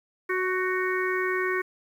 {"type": "harmonic tone with a mistuned harmonic", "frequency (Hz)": 370, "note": "F#4", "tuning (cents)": 0, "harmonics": [1, 3, 4, 5, 6], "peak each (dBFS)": [-27, -32, -33, -30, -34], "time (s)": [0.29, 1.62], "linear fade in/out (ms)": 10, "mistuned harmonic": 4, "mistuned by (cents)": 22, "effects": ["9-bit"]}